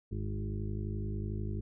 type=harmonic tone with a mistuned harmonic; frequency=51.3 Hz; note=G#1; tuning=21 cents flat; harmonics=1 / 2 / 3 / 4 / 6 / 7 / 8; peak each=-38 / -36 / -47 / -42 / -48 / -46 / -50 dBFS; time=0.11-1.61 s; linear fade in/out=10 ms; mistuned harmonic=1; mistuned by=-54 cents; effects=none